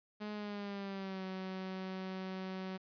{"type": "tone with pitch glide", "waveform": "sawtooth", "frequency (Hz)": [210.1, 188.26], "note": ["G#3", "F#3"], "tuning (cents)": [20, 30], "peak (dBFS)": -36, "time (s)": [0.2, 2.78], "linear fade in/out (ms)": 20, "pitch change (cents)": -190, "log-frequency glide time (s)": [0.33, 1.24], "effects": ["resampled to 11025 Hz", "11-bit"]}